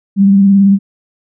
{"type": "tone with vibrato", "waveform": "sine", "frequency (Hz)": 197.3, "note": "G3", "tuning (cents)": 11, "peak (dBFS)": -4, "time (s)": [0.16, 0.79], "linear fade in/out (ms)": 50, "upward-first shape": "sine", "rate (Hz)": 18, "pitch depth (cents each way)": 29, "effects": []}